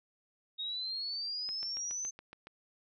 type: exponential sweep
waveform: sine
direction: up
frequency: 3729 to 6272 Hz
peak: -35 dBFS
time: 0.58-2.11 s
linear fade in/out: 20 ms
type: click train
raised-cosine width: 0.3 ms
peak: -32 dBFS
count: 8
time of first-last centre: 1.49-2.47 s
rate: 7.14 Hz
effects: none